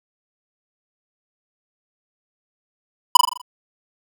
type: tone with echo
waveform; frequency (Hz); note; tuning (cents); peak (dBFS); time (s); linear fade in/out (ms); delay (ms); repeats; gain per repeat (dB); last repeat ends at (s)
square; 992; B5; +7; -4; 3.15-3.17; 5; 41; 6; -5; 3.416
effects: none